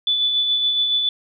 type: tone with tremolo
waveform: sine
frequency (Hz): 3477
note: A7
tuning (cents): -21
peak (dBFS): -15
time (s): 0.07-1.09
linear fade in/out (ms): 2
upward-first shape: sine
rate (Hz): 7.1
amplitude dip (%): 35
effects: none